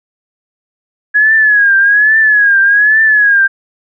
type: tone with vibrato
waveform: sine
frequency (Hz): 1674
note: G#6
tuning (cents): +13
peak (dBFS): -5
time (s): 1.14-3.48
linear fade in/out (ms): 20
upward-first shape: triangle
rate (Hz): 1.2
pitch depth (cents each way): 110
effects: none